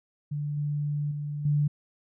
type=tone with level steps; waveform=sine; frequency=146.83 Hz; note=D3; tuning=in tune; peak=-28 / -26 / -30 / -21 dBFS; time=0.31-1.68 s; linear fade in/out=10 ms; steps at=0.57 / 1.11 / 1.45 s; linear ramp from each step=5 ms; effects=none